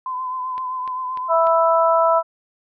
sine tone with vibrato, 1020 Hz, C6, 44 cents flat, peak -23 dBFS, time 0.06-1.34 s, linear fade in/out 2 ms, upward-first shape triangle, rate 7.7 Hz, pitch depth 37 cents each way
click train, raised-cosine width 0.3 ms, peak -22 dBFS, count 4, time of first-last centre 0.58-1.47 s, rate 3.37 Hz
harmonic tone, 329.6 Hz, E4, in tune, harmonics 2 / 3 / 4, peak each -16 / -18 / -19 dBFS, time 1.28-2.23 s, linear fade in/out 50 ms
effects none

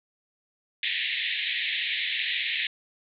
pink band-pass noise, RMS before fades -29 dBFS, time 0.83-2.67 s, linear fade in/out 2 ms, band 1800 to 3900 Hz, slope 96 dB/octave, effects none

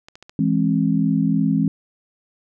clicks, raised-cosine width 0.2 ms, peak -23 dBFS, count 4, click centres 0.085 / 0.155 / 0.226 / 0.295 s
sine chord, E augmented, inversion none, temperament equal with one note detuned, 164.81 / 207.7 / 267.4 Hz, E3 / G#3 / B#3, 0 / 0 / +38 cents, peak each -20 dBFS, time 0.39-1.68 s, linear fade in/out 2 ms
effects none

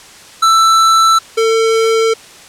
square tone pair in turn, 1327 / 449 Hz, E6 / A4, +11 / +35 cents, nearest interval octave + perfect fifth, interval 1876 cents, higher first, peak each -7 / -10 dBFS, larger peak first, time 0.42-1.19 / 1.37-2.14 s, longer neither, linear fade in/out 10 ms, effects white hiss -37 dBFS RMS until 2.48 s + low-pass 8000 Hz 12 dB/octave

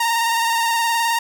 sawtooth tone with vibrato, 924 Hz, A#5, 16 cents flat, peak -13 dBFS, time 0-1.19 s, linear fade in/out 5 ms, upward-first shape square, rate 19 Hz, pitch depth 23 cents each way, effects 9-bit

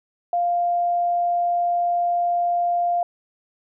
sine tone, 698.5 Hz, F5, in tune, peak -18 dBFS, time 0.33-3.03 s, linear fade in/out 2 ms, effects none

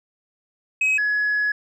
sine tone pair in turn, 2546 / 1687.9 Hz, D#7 / G#6, +39 / +28 cents, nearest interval perfect fifth, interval 711 cents, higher first, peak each -14 / -17 dBFS, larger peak first, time 0.81-0.98 / 0.98-1.52 s, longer second, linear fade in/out 5 ms, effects tanh soft clip ceiling -16 dBFS

